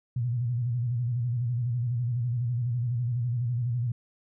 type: tone with vibrato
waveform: sine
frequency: 120.6 Hz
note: B2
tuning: 41 cents flat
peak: -25 dBFS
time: 0.16-3.92 s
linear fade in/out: 5 ms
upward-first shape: square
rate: 12 Hz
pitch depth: 71 cents each way
effects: none